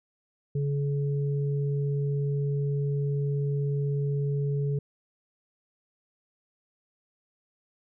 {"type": "tone pair together", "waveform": "sine", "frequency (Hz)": [142, 425.5], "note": ["C#3", "G#4"], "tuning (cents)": [42, 42], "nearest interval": "octave + perfect fifth", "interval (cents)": 1900, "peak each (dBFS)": [-25, -34], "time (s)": [0.55, 4.79], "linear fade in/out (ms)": 5, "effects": []}